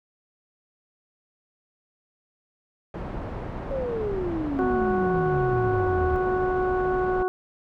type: low-pass noise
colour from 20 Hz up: pink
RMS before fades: -33 dBFS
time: 2.94-7.23 s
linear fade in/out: 2 ms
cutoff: 1000 Hz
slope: 12 dB/octave
type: exponential sweep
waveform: sine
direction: down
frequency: 556 to 74 Hz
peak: -26 dBFS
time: 3.71-6.16 s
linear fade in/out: 0 ms
type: harmonic tone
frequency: 369.2 Hz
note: F#4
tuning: 4 cents flat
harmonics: 1 / 2 / 3 / 4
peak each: -23 / -29 / -33 / -35 dBFS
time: 4.59-7.28 s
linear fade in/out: 0 ms
effects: none